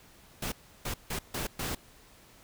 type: noise bursts at uneven times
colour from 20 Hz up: pink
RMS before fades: -34 dBFS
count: 5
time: 0.42-0.52 / 0.85-0.94 / 1.1-1.19 / 1.34-1.47 / 1.59-1.75 s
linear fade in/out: 5 ms
effects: pink hiss -57 dBFS RMS until 2.43 s